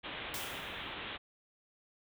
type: low-pass noise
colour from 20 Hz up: white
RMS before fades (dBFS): -43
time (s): 0.03-1.18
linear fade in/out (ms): 20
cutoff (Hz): 3700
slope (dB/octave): 96
type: noise with exponential decay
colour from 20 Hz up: white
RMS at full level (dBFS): -39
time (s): 0.34-0.94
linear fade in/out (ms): 2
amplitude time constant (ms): 130
effects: none